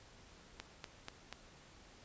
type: click train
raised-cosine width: 0.2 ms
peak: -26 dBFS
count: 4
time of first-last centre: 0.6-1.326 s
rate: 4.13 Hz
effects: pink hiss -60 dBFS RMS until 2.04 s + resampled to 16000 Hz